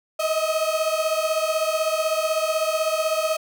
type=beating tone pair; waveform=35% pulse; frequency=625 / 641 Hz; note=D#5 / E5; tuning=+8 / -49 cents; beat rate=16 Hz; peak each=-22 dBFS; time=0.19-3.37 s; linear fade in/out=10 ms; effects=none